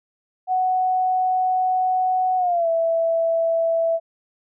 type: tone with pitch glide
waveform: sine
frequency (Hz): 742 to 661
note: F#5 to E5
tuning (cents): +5 to +5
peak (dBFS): -17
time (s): 0.47-4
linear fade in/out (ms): 50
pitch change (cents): -200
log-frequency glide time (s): 2.37-2.68
effects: none